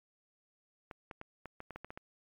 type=clicks; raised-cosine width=0.5 ms; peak=-29 dBFS; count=10; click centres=0.912 / 1.112 / 1.214 / 1.457 / 1.604 / 1.707 / 1.76 / 1.846 / 1.905 / 1.975 s; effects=MP3 96 kbps